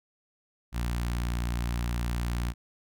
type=tone with notch filter; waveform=sawtooth; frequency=59.2 Hz; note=A#1; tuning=27 cents sharp; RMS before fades=-30 dBFS; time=0.72-2.54 s; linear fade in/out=50 ms; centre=470 Hz; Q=0.87; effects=none